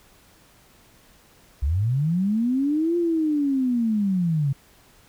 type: linear two-way sweep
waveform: sine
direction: up then down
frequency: 61.7 to 349.2 to 133.4 Hz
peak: -19 dBFS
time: 1.62-4.53 s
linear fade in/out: 10 ms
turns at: 2.97 s
effects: pink hiss -55 dBFS RMS until 5.08 s